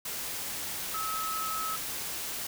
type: tone in noise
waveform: sine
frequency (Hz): 1291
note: E6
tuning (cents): -37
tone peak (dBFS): -32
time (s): 0.94-1.76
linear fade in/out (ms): 5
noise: white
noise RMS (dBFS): -36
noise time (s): 0.05-2.47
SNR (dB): +1
effects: none